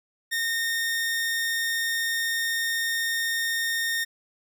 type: tone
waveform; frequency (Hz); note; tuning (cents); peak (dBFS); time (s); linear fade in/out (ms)
sawtooth; 1836; A#6; -27; -21; 0.31-4.05; 20
effects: none